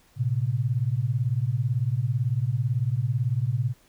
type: beating tone pair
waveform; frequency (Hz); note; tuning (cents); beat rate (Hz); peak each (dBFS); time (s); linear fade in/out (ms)
sine; 113.3 / 131.3; A#2 / C3; -49 / +6; 18; -25; 0.16-3.74; 50
effects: pink hiss -60 dBFS RMS until 3.88 s